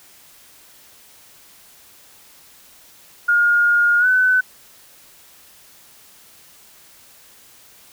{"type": "tone with pitch glide", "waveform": "sine", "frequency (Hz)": [1423, 1507.6], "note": ["F6", "F#6"], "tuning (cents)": [32, 32], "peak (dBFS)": -12, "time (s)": [3.28, 4.41], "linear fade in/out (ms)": 10, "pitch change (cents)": 100, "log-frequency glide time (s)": [3.99, 4.07], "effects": ["white hiss -48 dBFS RMS until 7.92 s"]}